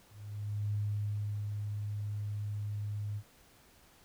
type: tone with ADSR envelope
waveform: sine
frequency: 103.83 Hz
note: G#2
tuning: in tune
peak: -30 dBFS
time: 0.09-3.23 s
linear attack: 640 ms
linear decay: 730 ms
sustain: -4 dB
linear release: 63 ms
effects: pink hiss -62 dBFS RMS until 4.04 s

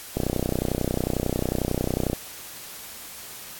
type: click train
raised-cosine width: 2 ms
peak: -10 dBFS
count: 62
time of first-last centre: 0.17-2.131 s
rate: 31.1 Hz
effects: white hiss -40 dBFS RMS until 3.59 s + AAC 64 kbps

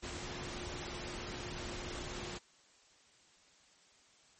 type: tone in noise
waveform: sine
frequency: 356.1 Hz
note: F4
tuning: 34 cents sharp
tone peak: -49 dBFS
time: 0.02-2.39 s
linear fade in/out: 20 ms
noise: pink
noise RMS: -43 dBFS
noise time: 0.02-2.39 s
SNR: -9 dB
effects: white hiss -65 dBFS RMS until 4.39 s + MP3 32 kbps

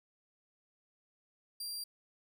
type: tone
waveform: sawtooth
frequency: 4741 Hz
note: D8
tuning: 16 cents sharp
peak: -36 dBFS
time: 1.6-1.84 s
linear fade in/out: 5 ms
effects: none

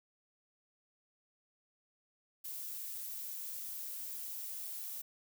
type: noise with high-pass filter sweep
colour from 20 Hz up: violet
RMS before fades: -43 dBFS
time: 2.44-5.02 s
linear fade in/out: 10 ms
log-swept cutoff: 440 to 690 Hz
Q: 6.5
effects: none

